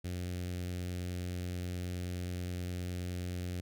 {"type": "tone with notch filter", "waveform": "sawtooth", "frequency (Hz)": 89.5, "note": "F2", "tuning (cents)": 43, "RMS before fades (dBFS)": -38, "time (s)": [0.04, 3.61], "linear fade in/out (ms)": 10, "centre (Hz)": 1000, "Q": 0.69, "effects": []}